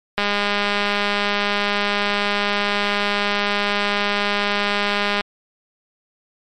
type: click train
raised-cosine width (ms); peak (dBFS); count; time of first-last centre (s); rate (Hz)
0.3; -4; 1027; 0.18-5.209; 204
effects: MP3 64 kbps